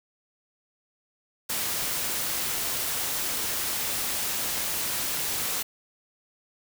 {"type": "noise", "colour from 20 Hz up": "white", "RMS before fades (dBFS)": -29, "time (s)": [1.49, 5.63], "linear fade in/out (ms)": 10, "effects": []}